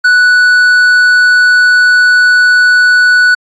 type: tone with tanh clipping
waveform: sine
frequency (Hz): 1480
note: F#6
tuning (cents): 0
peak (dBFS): -5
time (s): 0.04-3.35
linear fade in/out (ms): 10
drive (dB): 7
effects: AAC 64 kbps